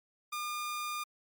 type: tone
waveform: sawtooth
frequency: 1209 Hz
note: D6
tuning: 50 cents sharp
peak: -31 dBFS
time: 0.32-1.04 s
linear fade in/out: 10 ms
effects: MP3 96 kbps